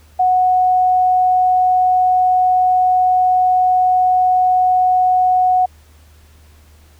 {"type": "tone", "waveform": "sine", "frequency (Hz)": 736, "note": "F#5", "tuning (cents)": -9, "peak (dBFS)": -10, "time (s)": [0.19, 5.66], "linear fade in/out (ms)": 10, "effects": ["added 76 Hz sine -44 dBFS peak until 6.99 s", "pink hiss -52 dBFS RMS until 6.99 s"]}